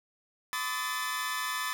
sawtooth tone cluster, 1019 / 1163 / 1266 / 1753 Hz, C6 / D6 / D#6 / A6, -46 / -17 / +30 / -7 cents, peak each -33 / -35 / -35 / -31 dBFS, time 0.53-1.73 s, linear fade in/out 0 ms, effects none

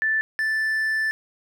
sine / triangle tone pair in turn, 1760 / 1760 Hz, A6 / A6, 0 / 0 cents, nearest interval unison, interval 0 cents, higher neither, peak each -19 dBFS, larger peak neither, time 0.02-0.21 / 0.39-1.11 s, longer second, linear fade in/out 0 ms, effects none

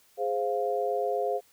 sine chord, F minor, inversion first, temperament equal, 415.3 / 523.3 / 698.5 Hz, Ab4 / C5 / F5, 0 / 0 / 0 cents, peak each -30 dBFS, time 0.17-1.41 s, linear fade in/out 50 ms, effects white hiss -62 dBFS RMS until 1.52 s

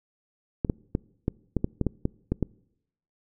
clicks, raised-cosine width 3 ms, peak -11 dBFS, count 11, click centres 0.648 / 0.698 / 0.951 / 1.281 / 1.567 / 1.644 / 1.813 / 1.867 / 2.054 / 2.32 / 2.427 s, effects noise-tail reverb RT60 0.8 s tail -25 dB re dry

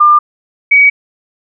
sine tone pair in turn, 1199 / 2263 Hz, D6 / C#7, +36 / +35 cents, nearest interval major seventh, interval 1099 cents, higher second, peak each -3 dBFS, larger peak neither, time 0-0.19 / 0.71-0.9 s, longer neither, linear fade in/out 10 ms, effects none

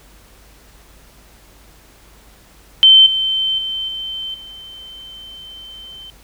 sine tone with level steps, 3094 Hz, G7, 23 cents flat, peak -4 / -15 / -20 / -23 / -33 dBFS, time 2.83-6.1 s, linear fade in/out 0 ms, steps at 3.06 / 3.58 / 3.88 / 4.34 s, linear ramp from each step 5 ms, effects added 50 Hz sine -48 dBFS peak until 6.23 s + pink hiss -48 dBFS RMS until 6.23 s

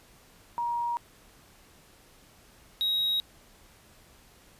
sine / triangle tone pair in turn, 948 / 3803 Hz, A#5 / A#7, +29 / +34 cents, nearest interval 2 octaves, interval 2405 cents, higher second, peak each -27 / -23 dBFS, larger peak second, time 0.58-0.97 / 2.81-3.2 s, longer neither, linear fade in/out 0 ms, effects pink hiss -57 dBFS RMS until 4.59 s + resampled to 32000 Hz

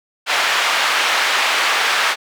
white band-pass noise, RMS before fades -17 dBFS, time 0.26-2.16 s, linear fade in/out 50 ms, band 810 to 2600 Hz, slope 12 dB/octave, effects none

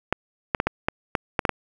clicks, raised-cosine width 0.5 ms, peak -5 dBFS, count 9, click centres 0.126 / 0.548 / 0.601 / 0.67 / 0.885 / 1.152 / 1.392 / 1.452 / 1.493 s, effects 7-bit

